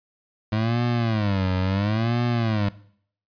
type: tone with vibrato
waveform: 25% pulse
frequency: 105.6 Hz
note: G#2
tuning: 29 cents sharp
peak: -17 dBFS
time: 0.52-2.69 s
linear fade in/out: 5 ms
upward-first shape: sine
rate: 0.73 Hz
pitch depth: 230 cents each way
effects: noise-tail reverb RT60 0.6 s tail -19 dB re dry + resampled to 11025 Hz